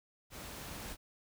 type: noise with level ramp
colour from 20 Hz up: pink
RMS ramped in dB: -47 to -44 dBFS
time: 0.3-0.97 s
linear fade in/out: 50 ms
effects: none

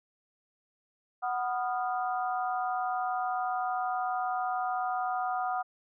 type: harmonic tone with a mistuned harmonic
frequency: 246.9 Hz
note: B3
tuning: in tune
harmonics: 3 / 4 / 5 / 6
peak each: -30 / -41 / -35 / -40 dBFS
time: 1.22-5.63 s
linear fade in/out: 20 ms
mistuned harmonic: 6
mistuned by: -96 cents
effects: none

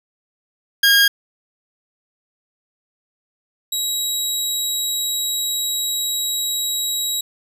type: tone pair in turn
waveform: 20% pulse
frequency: 1626 / 3854 Hz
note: G#6 / B7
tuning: -37 / -43 cents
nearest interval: octave + minor third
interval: 1494 cents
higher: second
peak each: -6 / -14 dBFS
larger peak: first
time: 0.83-1.08 / 3.72-7.21 s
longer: second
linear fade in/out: 5 ms
effects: none

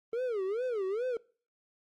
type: tone with vibrato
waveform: triangle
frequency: 438.9 Hz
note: A4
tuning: 4 cents flat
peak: -28 dBFS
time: 0.13-1.17 s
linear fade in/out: 2 ms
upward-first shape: sine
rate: 2.4 Hz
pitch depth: 270 cents each way
effects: noise-tail reverb RT60 0.4 s tail -22 dB re dry + Opus 32 kbps

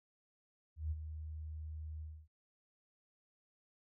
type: tone with ADSR envelope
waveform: sine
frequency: 77.78 Hz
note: D#2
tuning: in tune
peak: -33 dBFS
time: 0.76-2.28 s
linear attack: 150 ms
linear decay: 35 ms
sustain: -9 dB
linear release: 270 ms
effects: none

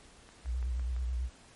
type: click train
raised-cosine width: 0.5 ms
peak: -37 dBFS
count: 5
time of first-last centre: 0.29-0.965 s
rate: 5.93 Hz
type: tone with vibrato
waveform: sine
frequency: 61.74 Hz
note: B1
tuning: in tune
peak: -30 dBFS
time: 0.44-1.3 s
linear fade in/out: 50 ms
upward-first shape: triangle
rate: 9.2 Hz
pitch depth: 98 cents each way
effects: pink hiss -57 dBFS RMS until 1.55 s + MP3 48 kbps

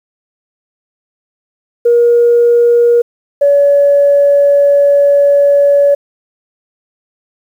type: tone pair in turn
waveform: sine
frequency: 474.7 / 568.2 Hz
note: A#4 / C#5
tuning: +31 / +43 cents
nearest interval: minor third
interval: 312 cents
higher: second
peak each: -4 dBFS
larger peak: neither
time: 1.85-3.02 / 3.41-5.95 s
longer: second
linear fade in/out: 10 ms
effects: tanh soft clip ceiling 0 dBFS + 7-bit

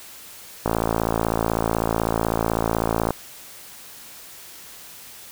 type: click train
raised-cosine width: 1 ms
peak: -6 dBFS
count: 138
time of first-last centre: 0.66-3.106 s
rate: 56 Hz
effects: white hiss -42 dBFS RMS until 5.31 s

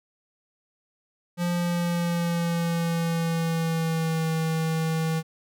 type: tone with pitch glide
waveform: square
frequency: 174.61 to 161.05 Hz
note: F3 to E3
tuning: 0 to -40 cents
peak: -24 dBFS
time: 1.37-5.23 s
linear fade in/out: 50 ms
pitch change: -140 cents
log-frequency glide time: 1.52-4.29 s
effects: none

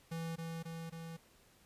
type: tone with echo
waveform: square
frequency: 164.81 Hz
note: E3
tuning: in tune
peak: -39 dBFS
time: 0.11-0.36 s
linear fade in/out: 10 ms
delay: 270 ms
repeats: 3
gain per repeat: -2 dB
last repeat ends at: 1.17 s
effects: pink hiss -66 dBFS RMS until 1.65 s + resampled to 32000 Hz

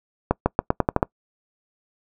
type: accelerating click train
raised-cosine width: 1 ms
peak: -3 dBFS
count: 8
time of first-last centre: 0.31-1.029 s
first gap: 150 ms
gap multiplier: 0.87
effects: noise-tail reverb RT60 0.1 s tail -25 dB re dry

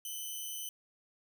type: tone with amplitude modulation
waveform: 5% pulse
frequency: 3030 Hz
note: F#7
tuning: 40 cents sharp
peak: -29 dBFS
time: 0.05-0.69 s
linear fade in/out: 2 ms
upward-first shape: sine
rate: 287 Hz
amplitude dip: 25%
effects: none

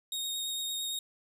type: tone with vibrato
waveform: sawtooth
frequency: 3729 Hz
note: A#7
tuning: in tune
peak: -30 dBFS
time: 0.12-0.99 s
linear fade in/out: 2 ms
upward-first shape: triangle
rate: 8.8 Hz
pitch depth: 18 cents each way
effects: none

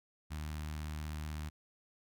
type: tone with notch filter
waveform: sawtooth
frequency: 76.3 Hz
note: D#2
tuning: 33 cents flat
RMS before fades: -41 dBFS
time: 0.3-1.5 s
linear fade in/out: 20 ms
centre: 470 Hz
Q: 0.7
effects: none

